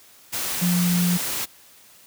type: tone in noise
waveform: sine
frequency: 176.5 Hz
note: F3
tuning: 19 cents sharp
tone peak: -18 dBFS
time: 0.61-1.18 s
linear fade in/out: 20 ms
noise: white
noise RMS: -27 dBFS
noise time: 0.32-1.46 s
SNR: +6 dB
effects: white hiss -51 dBFS RMS until 2.06 s + high-pass 60 Hz 12 dB/octave